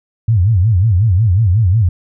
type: tone with vibrato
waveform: sine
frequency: 100.4 Hz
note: G2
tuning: 42 cents sharp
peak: -8 dBFS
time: 0.28-1.89 s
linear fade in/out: 5 ms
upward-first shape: sine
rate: 5.5 Hz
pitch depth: 260 cents each way
effects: none